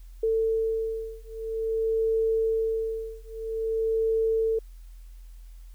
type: beating tone pair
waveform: sine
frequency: 446.4 / 446.9 Hz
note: A4 / A4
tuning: +25 / +27 cents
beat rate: 0.5 Hz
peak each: -27 dBFS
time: 0.23-4.59 s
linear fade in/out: 5 ms
effects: added 42 Hz sine -42 dBFS peak until 5.74 s + white hiss -64 dBFS RMS until 5.74 s